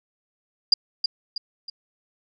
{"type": "tone with echo", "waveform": "sine", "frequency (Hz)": 4828, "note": "D8", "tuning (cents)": 47, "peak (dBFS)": -11, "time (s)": [0.72, 0.74], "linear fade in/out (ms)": 5, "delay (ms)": 320, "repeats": 3, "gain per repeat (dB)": -7, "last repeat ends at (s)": 1.7, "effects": []}